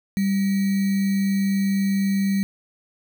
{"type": "tone with sample-and-hold", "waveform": "sine", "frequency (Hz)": 196, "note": "G3", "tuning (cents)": 0, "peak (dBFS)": -18, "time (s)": [0.17, 2.43], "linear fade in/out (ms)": 0, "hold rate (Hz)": 2100, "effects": []}